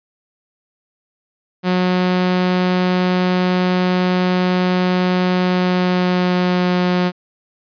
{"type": "tone with pitch glide", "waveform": "sawtooth", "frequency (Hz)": [182, 179.81], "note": ["F#3", "F#3"], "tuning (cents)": [-28, -49], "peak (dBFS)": -10, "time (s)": [1.63, 7.12], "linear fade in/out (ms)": 50, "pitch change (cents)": -21, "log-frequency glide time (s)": [5.41, 6.78], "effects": ["resampled to 11025 Hz"]}